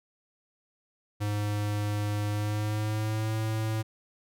square tone with pitch glide, 104 to 109.93 Hz, G#2 to A2, +3 to -1 cents, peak -28 dBFS, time 1.2-3.83 s, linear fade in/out 20 ms, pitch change +96 cents, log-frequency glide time 2.29-3.35 s, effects none

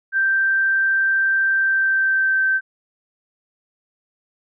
sine tone with pitch glide, 1568 to 1551.8 Hz, G6 to G6, 0 to -18 cents, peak -15 dBFS, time 0.12-2.61 s, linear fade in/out 50 ms, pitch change -18 cents, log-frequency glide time 1.56-2.43 s, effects none

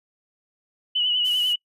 sine tone with vibrato, 2960 Hz, F#7, in tune, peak -19 dBFS, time 0.95-1.56 s, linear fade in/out 10 ms, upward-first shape triangle, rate 10 Hz, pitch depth 59 cents each way
blue noise, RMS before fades -38 dBFS, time 1.24-1.54 s, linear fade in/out 20 ms
effects noise-tail reverb RT60 0.1 s tail -26 dB re dry + resampled to 32000 Hz

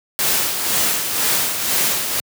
white noise with tremolo, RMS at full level -17 dBFS, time 0.19-2.2 s, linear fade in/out 0 ms, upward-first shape sine, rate 2 Hz, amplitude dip 50%, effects high-pass 100 Hz 12 dB/octave

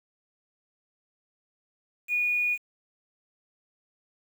sine tone with quantisation, 2453 Hz, D#7, 25 cents flat, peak -23 dBFS, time 2.08-2.58 s, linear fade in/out 50 ms, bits 8, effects none

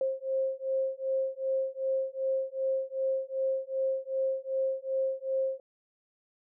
sine beating tone pair, 530 / 532.6 Hz, C5 / C5, +22 / +31 cents, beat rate 2.6 Hz, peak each -31 dBFS, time 0.01-5.6 s, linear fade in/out 2 ms, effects none

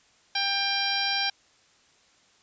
harmonic tone, 794 Hz, G5, 22 cents sharp, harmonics 1 / 2 / 3 / 4 / 5 / 6 / 7, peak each -32 / -32 / -32 / -32 / -32 / -32 / -32 dBFS, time 0.35-1.3 s, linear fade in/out 5 ms, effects white hiss -61 dBFS RMS until 2.42 s + resampled to 16000 Hz

